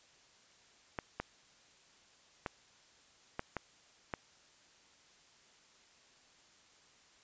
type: clicks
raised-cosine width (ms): 0.5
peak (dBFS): -21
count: 6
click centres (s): 0.988 / 1.2 / 2.462 / 3.394 / 3.567 / 4.138
effects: white hiss -64 dBFS RMS until 7.23 s + resampled to 16000 Hz